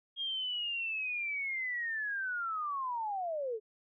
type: linear sweep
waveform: sine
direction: down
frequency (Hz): 3259 to 415.3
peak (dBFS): -33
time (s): 0.16-3.6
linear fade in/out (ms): 50
effects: none